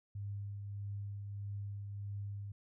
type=tone with tremolo; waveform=sine; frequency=101 Hz; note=G#2; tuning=48 cents flat; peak=-38 dBFS; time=0.15-2.52 s; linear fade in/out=5 ms; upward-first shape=triangle; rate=1.6 Hz; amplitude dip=35%; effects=none